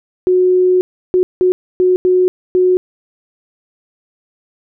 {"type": "tone bursts at uneven times", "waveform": "sine", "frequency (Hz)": 366.1, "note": "F#4", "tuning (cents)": -18, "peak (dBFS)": -8, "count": 6, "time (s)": [[0.27, 0.81], [1.14, 1.23], [1.41, 1.52], [1.8, 1.96], [2.05, 2.28], [2.55, 2.77]], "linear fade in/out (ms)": 0, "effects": []}